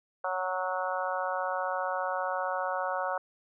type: harmonic tone with a mistuned harmonic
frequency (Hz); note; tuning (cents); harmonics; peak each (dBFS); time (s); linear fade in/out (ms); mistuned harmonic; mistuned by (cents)
185; F#3; 0; 3 / 4 / 5 / 6 / 7 / 8; -34 / -35 / -36 / -37 / -37 / -38; 0.24-3.18; 5; 8; -16
effects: none